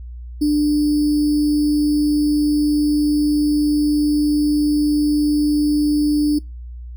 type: tone with sample-and-hold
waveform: sine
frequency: 296.8 Hz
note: D4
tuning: 18 cents sharp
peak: -13 dBFS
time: 0.41-6.39 s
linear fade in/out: 10 ms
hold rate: 4900 Hz
effects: noise-tail reverb RT60 0.2 s tail -23 dB re dry + added 60 Hz sine -30 dBFS peak until 6.96 s